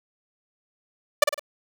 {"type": "tone with echo", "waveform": "sawtooth", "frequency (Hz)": 587.3, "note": "D5", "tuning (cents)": 0, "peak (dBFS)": -7, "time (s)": [1.22, 1.24], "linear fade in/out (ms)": 5, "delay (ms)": 52, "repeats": 3, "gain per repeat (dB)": -7, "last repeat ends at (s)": 1.396, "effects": ["8-bit"]}